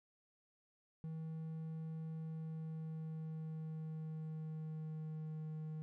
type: tone with pitch glide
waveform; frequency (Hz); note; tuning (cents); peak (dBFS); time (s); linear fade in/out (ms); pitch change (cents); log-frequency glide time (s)
triangle; 160 to 156.07; D#3 to D#3; +49 to +6; -40; 1.04-5.82; 0; -43; 2.13-5.48
effects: none